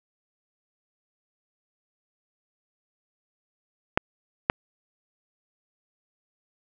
clicks, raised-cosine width 0.5 ms, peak -3 dBFS, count 2, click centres 3.975 / 4.499 s, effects none

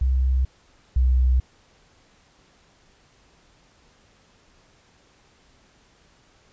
sine tone pair in turn, 64.7 / 63.3 Hz, C2 / B1, -19 / +43 cents, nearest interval unison, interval 38 cents, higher first, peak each -17 / -15 dBFS, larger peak second, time 0.01-0.45 / 0.96-1.4 s, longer neither, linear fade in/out 5 ms, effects pink hiss -58 dBFS RMS until 6.52 s + resampled to 16000 Hz

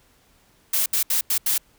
blue noise bursts at uneven times, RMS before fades -21 dBFS, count 5, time 0.73-0.86 / 0.93-1.03 / 1.1-1.21 / 1.3-1.38 / 1.46-1.58 s, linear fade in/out 5 ms, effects pink hiss -59 dBFS RMS until 1.78 s

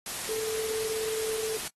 sine tone in noise, 440 Hz, A4, in tune, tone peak -30 dBFS, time 0.29-1.57 s, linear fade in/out 2 ms, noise white, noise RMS -35 dBFS, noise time 0.06-1.68 s, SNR +2 dB, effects noise-tail reverb RT60 0.1 s tail -23 dB re dry + AAC 32 kbps

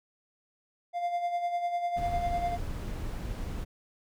triangle tone with tremolo, 698.5 Hz, F5, in tune, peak -24 dBFS, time 0.93-2.58 s, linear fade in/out 50 ms, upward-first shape sine, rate 10 Hz, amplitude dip 55%
brown noise, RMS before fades -35 dBFS, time 1.96-3.65 s, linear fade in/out 20 ms
effects none

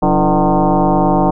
sine tone with frequency modulation, 287.7 Hz, D4, 36 cents flat, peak -9 dBFS, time 0.02-1.31 s, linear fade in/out 10 ms, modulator 156 Hz, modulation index 4.3, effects none

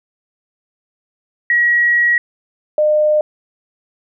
sine tone pair in turn, 1910 / 606.5 Hz, A#6 / D#5, +42 / -44 cents, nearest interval octave + minor sixth, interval 1986 cents, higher first, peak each -10 dBFS, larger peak neither, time 1.5-2.18 / 2.78-3.21 s, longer first, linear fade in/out 2 ms, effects none

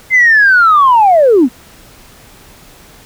sine linear sweep, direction down, 2093 to 220 Hz, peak -3 dBFS, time 0.1-1.49 s, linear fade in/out 50 ms, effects tanh soft clip ceiling 0 dBFS + pink hiss -40 dBFS RMS until 3.05 s

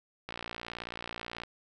click train, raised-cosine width 0.3 ms, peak -22 dBFS, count 68, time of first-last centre 0.29-1.435 s, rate 58.5 Hz, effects none

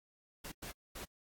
pink noise bursts at uneven times, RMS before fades -45 dBFS, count 3, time 0.44-0.52 / 0.62-0.72 / 0.95-1.05 s, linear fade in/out 10 ms, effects AAC 64 kbps

